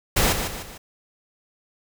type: noise with echo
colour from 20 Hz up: pink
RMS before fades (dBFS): -19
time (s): 0.16-0.33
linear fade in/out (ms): 10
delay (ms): 150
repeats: 3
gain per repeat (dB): -7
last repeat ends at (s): 0.78
effects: none